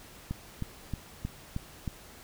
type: click train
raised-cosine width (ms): 5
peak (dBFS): -20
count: 6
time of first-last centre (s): 0.31-1.877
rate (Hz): 3.19
effects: pink hiss -51 dBFS RMS until 2.23 s